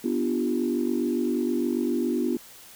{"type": "chord", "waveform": "sine", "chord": "G dominant seventh", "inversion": "first", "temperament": "equal with one note detuned", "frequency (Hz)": [246.9, 293.7, 344, 392], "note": ["B3", "D4", "F4", "G4"], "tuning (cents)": [0, 0, -26, 0], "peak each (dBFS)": [-26, -29, -27, -32], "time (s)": [0.04, 2.37], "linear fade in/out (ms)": 5, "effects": ["tanh soft clip ceiling -13 dBFS", "white hiss -48 dBFS RMS until 2.75 s"]}